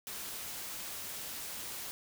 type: noise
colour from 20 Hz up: white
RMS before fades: -42 dBFS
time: 0.07-1.91 s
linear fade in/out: 0 ms
effects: none